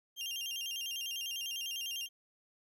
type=tone with vibrato; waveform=35% pulse; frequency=2983 Hz; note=F#7; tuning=13 cents sharp; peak=-35 dBFS; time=0.16-2.09 s; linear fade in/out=50 ms; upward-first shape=square; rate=10 Hz; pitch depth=110 cents each way; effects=12-bit